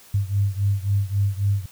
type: beating tone pair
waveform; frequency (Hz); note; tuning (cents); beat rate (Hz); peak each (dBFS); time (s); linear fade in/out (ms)
sine; 98.6 / 102.3; G2 / G#2; +11 / -26; 3.7; -21 / -23; 0.14-1.66; 5
effects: white hiss -49 dBFS RMS until 1.71 s